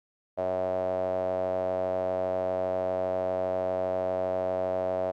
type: tone with band-pass filter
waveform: sawtooth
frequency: 92.5 Hz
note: F#2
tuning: in tune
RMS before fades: -29 dBFS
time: 0.37-5.12 s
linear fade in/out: 20 ms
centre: 620 Hz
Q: 8.7
effects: none

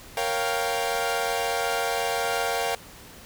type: chord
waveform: sawtooth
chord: G half-diminished seventh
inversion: first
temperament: equal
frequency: 466.2 / 554.4 / 698.5 / 784 Hz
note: Bb4 / Db5 / F5 / G5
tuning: 0 / 0 / 0 / 0 cents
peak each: -26 / -28 / -25 / -26 dBFS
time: 0.17-2.75 s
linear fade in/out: 2 ms
effects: pink hiss -46 dBFS RMS until 3.25 s

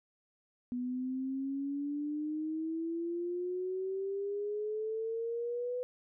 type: exponential sweep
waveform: sine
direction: up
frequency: 244.9 to 500 Hz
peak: -33 dBFS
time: 0.72-5.83 s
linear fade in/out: 0 ms
effects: none

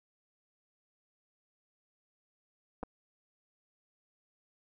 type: clicks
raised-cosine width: 1 ms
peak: -25 dBFS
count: 2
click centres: 2.83 / 2.834 s
effects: none

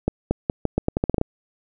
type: accelerating click train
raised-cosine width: 2 ms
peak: -6 dBFS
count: 12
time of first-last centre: 0.08-1.214 s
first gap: 230 ms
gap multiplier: 0.82
effects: none

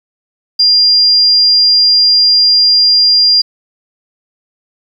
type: tone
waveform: sine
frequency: 4800 Hz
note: D8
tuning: 37 cents sharp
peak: -5 dBFS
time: 0.59-3.42 s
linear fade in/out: 10 ms
effects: 7-bit

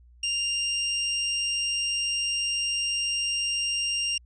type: tone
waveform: 25% pulse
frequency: 2794 Hz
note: F7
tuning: in tune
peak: -21 dBFS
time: 0.23-4.18 s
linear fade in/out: 5 ms
effects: added 60 Hz sine -51 dBFS peak until 4.25 s + resampled to 22050 Hz

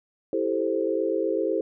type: chord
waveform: sine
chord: A minor seventh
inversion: second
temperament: equal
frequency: 329.6 / 392 / 440 / 523.3 Hz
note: E4 / G4 / A4 / C5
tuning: 0 / 0 / 0 / 0 cents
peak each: -28 dBFS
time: 0.33-1.61 s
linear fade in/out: 2 ms
effects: none

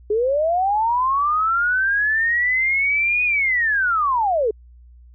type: linear two-way sweep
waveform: sine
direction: up then down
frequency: 406.7 to 2489 to 406.7 Hz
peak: -16 dBFS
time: 0.1-4.51 s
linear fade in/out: 5 ms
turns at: 3.24 s
effects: added 60 Hz sine -43 dBFS peak until 5.14 s

